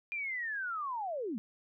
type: linear sweep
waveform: sine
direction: down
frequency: 2429 to 195.2 Hz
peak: -34 dBFS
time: 0.12-1.38 s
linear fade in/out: 0 ms
effects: none